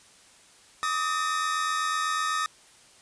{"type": "tone cluster", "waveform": "45% pulse", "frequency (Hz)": [1174, 1262, 1812], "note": ["D6", "D#6", "A#6"], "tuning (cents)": [-1, 24, -50], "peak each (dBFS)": [-33, -27, -32], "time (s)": [0.83, 2.46], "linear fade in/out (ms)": 0, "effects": ["white hiss -55 dBFS RMS until 3.01 s", "resampled to 22050 Hz"]}